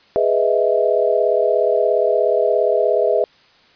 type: chord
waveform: sine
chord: E major seventh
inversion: first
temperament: equal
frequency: 415.3 / 493.9 / 622.3 / 659.3 Hz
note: G#4 / B4 / D#5 / E5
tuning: 0 / 0 / 0 / 0 cents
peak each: -19 dBFS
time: 0.16-3.24 s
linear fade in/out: 0 ms
effects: white hiss -52 dBFS RMS until 3.75 s + resampled to 11025 Hz